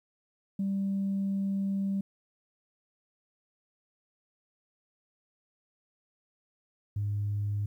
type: tone pair in turn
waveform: sine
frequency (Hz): 196 / 102.75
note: G3 / G#2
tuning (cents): 0 / -18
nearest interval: major seventh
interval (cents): 1118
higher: first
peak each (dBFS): -26 / -27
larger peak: first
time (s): 0.59-2.01 / 6.96-7.66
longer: first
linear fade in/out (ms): 5
effects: tanh soft clip ceiling -24 dBFS + 11-bit